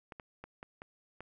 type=clicks; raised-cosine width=0.5 ms; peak=-30 dBFS; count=6; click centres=0.122 / 0.198 / 0.44 / 0.629 / 0.819 / 1.206 s; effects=none